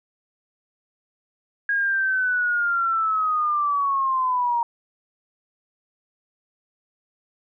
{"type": "linear sweep", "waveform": "sine", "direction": "down", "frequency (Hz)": [1641, 932.3], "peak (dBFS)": -19, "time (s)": [1.69, 4.63], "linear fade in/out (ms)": 2, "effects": []}